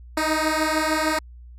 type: beating tone pair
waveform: 10% pulse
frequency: 310 / 316.6 Hz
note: D#4 / D#4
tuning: -6 / +30 cents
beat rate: 6.6 Hz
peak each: -14 / -16 dBFS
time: 0.17-1.19 s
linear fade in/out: 5 ms
effects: added 60 Hz sine -40 dBFS peak until 1.58 s + low-pass 12000 Hz 12 dB/octave